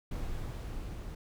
brown noise with level ramp, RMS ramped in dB -36 to -41 dBFS, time 0.11-1.15 s, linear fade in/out 5 ms, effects none

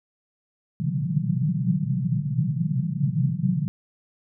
white band-pass noise, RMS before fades -24 dBFS, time 0.8-3.68 s, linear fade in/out 0 ms, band 120 to 190 Hz, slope 96 dB/octave, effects none

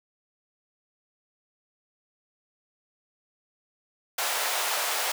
pink high-pass noise, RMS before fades -28 dBFS, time 4.18-5.12 s, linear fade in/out 5 ms, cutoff 590 Hz, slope 24 dB/octave, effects none

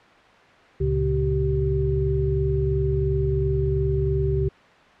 sine tone cluster, 69.7 / 116.2 / 139.1 / 386.9 Hz, C#2 / A#2 / C#3 / G4, +10 / -5 / +6 / -23 cents, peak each -24 / -32 / -24 / -24 dBFS, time 0.8-4.49 s, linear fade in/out 10 ms, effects white hiss -50 dBFS RMS until 5 s + low-pass 2000 Hz 12 dB/octave

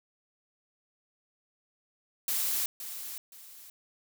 blue noise with echo, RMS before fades -30 dBFS, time 2.28-2.66 s, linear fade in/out 2 ms, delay 520 ms, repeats 2, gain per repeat -10 dB, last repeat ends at 3.7 s, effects none

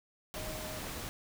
sine tone in noise, 622.3 Hz, D#5, in tune, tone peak -45 dBFS, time 0.36-0.79 s, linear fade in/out 0 ms, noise pink, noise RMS -41 dBFS, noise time 0.34-1.09 s, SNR -7 dB, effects none

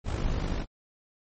brown noise with amplitude modulation, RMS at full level -26 dBFS, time 0.04-0.66 s, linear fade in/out 50 ms, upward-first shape sine, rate 50.4 Hz, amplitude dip 60%, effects MP3 32 kbps

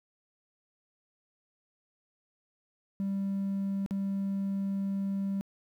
triangle tone with dropouts, 196.2 Hz, G3, 2 cents sharp, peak -26 dBFS, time 3-5.41 s, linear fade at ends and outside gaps 0 ms, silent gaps 3.862-3.909 s, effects tanh soft clip ceiling -24 dBFS + 11-bit

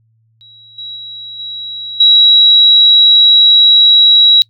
sine tone with level steps, 3877 Hz, B7, 33 cents flat, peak -37 / -23 / -25 / -21 / -3 dBFS, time 0.41-4.42 s, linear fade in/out 0 ms, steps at 0.78 / 0.96 / 1.39 / 2 s, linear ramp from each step 5 ms, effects noise-tail reverb RT60 0.1 s tail -26 dB re dry + added 112 Hz sine -52 dBFS peak until 4.49 s

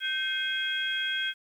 sine tone cluster, 1553 / 2127 / 2526 / 3275 Hz, G6 / C7 / D#7 / G#7, -17 / +28 / +26 / -25 cents, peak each -30 / -39 / -38 / -30 dBFS, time 0-1.34 s, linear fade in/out 50 ms, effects tanh soft clip ceiling -17 dBFS + 10-bit

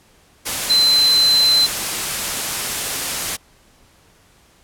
sine tone in noise, 4067 Hz, C8, 50 cents flat, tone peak -11 dBFS, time 0.69-1.67 s, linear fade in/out 20 ms, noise white, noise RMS -22 dBFS, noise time 0.45-3.37 s, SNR +8 dB, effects pink hiss -53 dBFS RMS until 4.63 s + low-pass 12000 Hz 12 dB/octave

